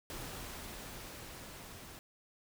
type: noise with level ramp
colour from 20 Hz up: pink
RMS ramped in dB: -44 to -51 dBFS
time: 0.1-1.99 s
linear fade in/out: 0 ms
effects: none